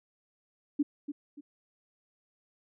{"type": "tone with echo", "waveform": "sine", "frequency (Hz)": 290, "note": "D4", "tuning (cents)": -22, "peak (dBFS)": -23, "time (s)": [0.79, 0.83], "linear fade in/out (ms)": 10, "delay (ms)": 290, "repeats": 2, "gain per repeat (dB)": -10, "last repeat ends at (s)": 1.41, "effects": []}